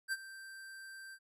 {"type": "tone with ADSR envelope", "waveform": "square", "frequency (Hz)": 1568, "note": "G6", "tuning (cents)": 0, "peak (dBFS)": -32, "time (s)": [0.08, 1.19], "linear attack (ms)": 43, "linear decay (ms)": 38, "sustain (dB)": -16, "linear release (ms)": 60, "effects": ["MP3 64 kbps"]}